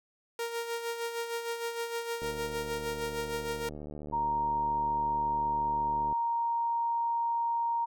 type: tone with tremolo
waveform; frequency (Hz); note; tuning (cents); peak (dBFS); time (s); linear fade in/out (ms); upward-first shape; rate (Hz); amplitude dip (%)
sawtooth; 466; A#4; -1; -27; 0.39-3.69; 2; sine; 6.5; 55
type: click train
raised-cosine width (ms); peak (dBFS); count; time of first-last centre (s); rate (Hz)
2; -29; 292; 2.22-6.126; 74.5
type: tone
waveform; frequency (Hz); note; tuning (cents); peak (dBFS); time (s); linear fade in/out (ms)
sine; 932.3; A#5; 0; -27; 4.12-7.86; 20
effects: none